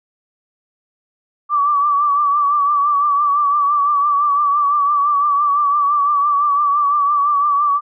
sine tone with vibrato, 1158 Hz, D6, 25 cents flat, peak -12 dBFS, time 1.49-7.81 s, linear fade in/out 50 ms, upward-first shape triangle, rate 5.9 Hz, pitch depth 61 cents each way, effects none

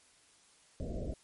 pink low-pass noise, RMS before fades -38 dBFS, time 0.8-1.14 s, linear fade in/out 0 ms, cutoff 670 Hz, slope 96 dB/octave, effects white hiss -64 dBFS RMS until 1.23 s + MP3 48 kbps

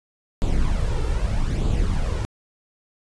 brown noise with flanger, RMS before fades -21 dBFS, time 0.42-2.25 s, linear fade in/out 0 ms, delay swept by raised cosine 0.26 to 2.26 ms, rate 0.8 Hz, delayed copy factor +0.6, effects resampled to 22050 Hz

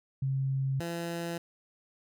sine / 15% pulse tone pair in turn, 134.6 / 169.59 Hz, C3 / E3, +49 / +49 cents, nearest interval major third, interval 400 cents, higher second, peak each -27 / -27 dBFS, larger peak neither, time 0.22-0.8 / 0.8-1.38 s, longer neither, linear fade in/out 5 ms, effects none

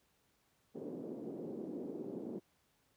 white band-pass noise, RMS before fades -44 dBFS, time 0.74-2.4 s, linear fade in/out 20 ms, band 190 to 410 Hz, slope 24 dB/octave, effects pink hiss -75 dBFS RMS until 2.96 s + high-pass 60 Hz 12 dB/octave

